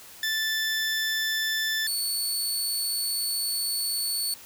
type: tone pair in turn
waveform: 20% pulse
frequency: 1760 / 4444 Hz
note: A6 / C#8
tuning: 0 / +4 cents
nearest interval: octave + major third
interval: 1604 cents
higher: second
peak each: -20 dBFS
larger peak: neither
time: 0.23-1.87 / 1.87-4.34 s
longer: second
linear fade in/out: 2 ms
effects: white hiss -47 dBFS RMS until 4.45 s